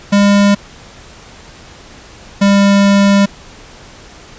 square tone pair in turn, 201.8 / 199.6 Hz, G#3 / G3, -49 / +32 cents, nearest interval unison, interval 19 cents, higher first, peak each -7 dBFS, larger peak neither, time 0.12-0.55 / 2.41-3.26 s, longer second, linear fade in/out 10 ms, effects pink hiss -37 dBFS RMS until 4.38 s + resampled to 16000 Hz

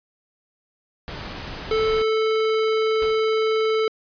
pink noise, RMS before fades -33 dBFS, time 1.08-2.02 s, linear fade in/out 0 ms
square tone, 439.2 Hz, A4, 3 cents flat, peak -19 dBFS, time 1.71-3.88 s, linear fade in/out 2 ms
pink noise with exponential decay, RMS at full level -34 dBFS, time 3.02-3.38 s, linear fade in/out 0 ms, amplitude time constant 78 ms
effects resampled to 11025 Hz

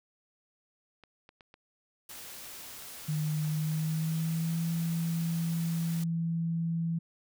clicks, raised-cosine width 0.3 ms, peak -36 dBFS, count 11, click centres 1.037 / 1.291 / 1.408 / 1.541 / 2.114 / 2.19 / 2.367 / 2.439 / 2.823 / 3.447 / 3.717 s
white noise, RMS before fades -45 dBFS, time 2.09-6.04 s, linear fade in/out 5 ms
sine tone with pitch glide, 153.3 to 166.21 Hz, D#3 to E3, -25 to +15 cents, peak -28 dBFS, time 3.08-6.99 s, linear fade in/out 10 ms, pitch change +140 cents, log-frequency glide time 3.47-4.62 s
effects none

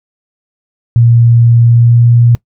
sine tone with pitch glide, 117.6 to 118.9 Hz, A#2 to A#2, +16 to +35 cents, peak -3 dBFS, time 0.96-2.35 s, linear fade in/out 0 ms, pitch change +19 cents, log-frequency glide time 1.65-2.08 s, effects noise-tail reverb RT60 0.1 s tail -22 dB re dry

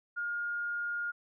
sine tone, 1420 Hz, F6, 28 cents sharp, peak -32 dBFS, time 0.16-1.12 s, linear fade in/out 20 ms, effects none

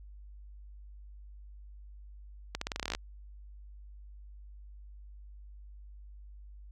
accelerating click train, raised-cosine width 0.2 ms, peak -16 dBFS, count 13, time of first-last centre 2.55-2.95 s, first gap 64 ms, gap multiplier 0.87, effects added 50 Hz sine -47 dBFS peak until 6.71 s

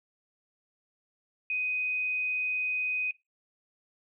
sine tone, 2502 Hz, D#7, 9 cents sharp, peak -28 dBFS, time 1.5-3.11 s, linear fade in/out 2 ms, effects noise-tail reverb RT60 0.2 s tail -19 dB re dry

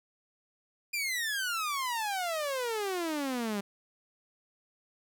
sawtooth exponential sweep, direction down, 2435 to 196 Hz, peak -27 dBFS, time 0.93-3.61 s, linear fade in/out 10 ms, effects none

